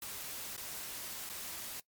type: noise with dropouts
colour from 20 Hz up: white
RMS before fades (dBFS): -43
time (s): 0.02-1.8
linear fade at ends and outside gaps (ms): 2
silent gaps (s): 0.565-0.577 / 1.292-1.297
effects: noise-tail reverb RT60 0.1 s tail -20 dB re dry + MP3 96 kbps